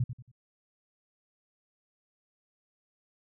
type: tone with echo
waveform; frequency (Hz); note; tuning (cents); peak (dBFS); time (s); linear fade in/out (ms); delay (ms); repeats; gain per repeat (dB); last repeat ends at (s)
sine; 123.4; B2; -1; -24; 0-0.04; 5; 92; 3; -10; 0.316
effects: none